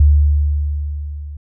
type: tone with level ramp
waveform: sine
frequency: 73.42 Hz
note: D2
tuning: in tune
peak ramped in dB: -5 to -27 dBFS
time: 0-1.37 s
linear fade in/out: 5 ms
effects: none